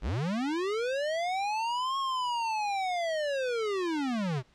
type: linear two-way sweep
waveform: square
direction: up then down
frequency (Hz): 36.71 to 1096 to 118.5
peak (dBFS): -29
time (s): 0.01-4.43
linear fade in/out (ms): 50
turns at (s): 1.98
effects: pink hiss -64 dBFS RMS until 4.54 s + low-pass 5000 Hz 12 dB/octave